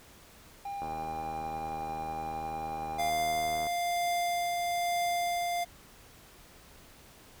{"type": "tone", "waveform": "triangle", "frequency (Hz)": 801, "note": "G5", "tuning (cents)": 37, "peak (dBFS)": -33, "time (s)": [0.65, 3.1], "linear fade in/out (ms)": 5}
{"type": "click train", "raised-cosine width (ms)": 1, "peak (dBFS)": -27, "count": 226, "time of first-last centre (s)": [0.82, 3.668], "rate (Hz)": 79}
{"type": "tone with tremolo", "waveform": "square", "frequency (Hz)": 698.5, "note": "F5", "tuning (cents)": 0, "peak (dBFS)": -28, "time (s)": [2.98, 5.65], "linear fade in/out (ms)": 20, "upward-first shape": "triangle", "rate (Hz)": 1.1, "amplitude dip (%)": 25}
{"effects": ["pink hiss -55 dBFS RMS until 7.4 s"]}